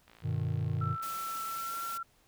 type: click train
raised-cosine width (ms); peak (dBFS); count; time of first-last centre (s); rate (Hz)
0.3; -39; 66; 0.08-1.228; 56.6
type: chord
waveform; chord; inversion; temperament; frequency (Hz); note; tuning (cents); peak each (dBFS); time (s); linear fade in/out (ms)
triangle; G augmented; none; just; 98 / 122.5 / 153.12; G2 / B2 / D#3; 0 / -14 / -27; -32; 0.22-0.97; 50
type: tone with pitch glide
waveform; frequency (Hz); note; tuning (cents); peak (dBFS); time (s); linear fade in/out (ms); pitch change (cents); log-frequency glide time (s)
sine; 1332 to 1358.4; E6 to F6; +18 to -48; -35; 0.81-2.03; 5; +34; 1.46-1.74
type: high-pass noise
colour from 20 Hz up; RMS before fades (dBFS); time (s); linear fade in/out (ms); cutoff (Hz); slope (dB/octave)
white; -44; 1.02-1.98; 10; 100; 48
effects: pink hiss -67 dBFS RMS until 2.27 s